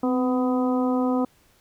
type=harmonic tone with a mistuned harmonic; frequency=250.6 Hz; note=B3; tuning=25 cents sharp; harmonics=1 / 2 / 3 / 4 / 5; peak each=-21 / -27 / -31 / -33 / -35 dBFS; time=0.03-1.25 s; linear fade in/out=5 ms; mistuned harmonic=1; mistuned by=+42 cents; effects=pink hiss -60 dBFS RMS until 1.6 s